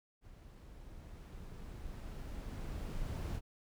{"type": "noise with level ramp", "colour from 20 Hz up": "brown", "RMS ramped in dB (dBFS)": [-55, -38], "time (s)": [0.21, 3.41], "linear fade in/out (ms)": 50, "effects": []}